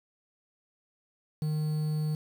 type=tone with quantisation; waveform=triangle; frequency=153.4 Hz; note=D#3; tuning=24 cents flat; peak=-25 dBFS; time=1.42-2.15 s; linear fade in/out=2 ms; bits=8; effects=none